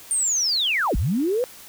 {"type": "linear two-way sweep", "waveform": "sine", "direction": "down then up", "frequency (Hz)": [8980, 35.66, 517], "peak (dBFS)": -19, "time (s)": [0.11, 1.44], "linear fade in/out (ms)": 0, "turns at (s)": 0.96, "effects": ["white hiss -44 dBFS RMS until 1.68 s"]}